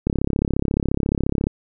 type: click train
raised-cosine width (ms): 3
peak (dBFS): -7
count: 49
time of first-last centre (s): 0.07-1.469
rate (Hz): 34.3
effects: none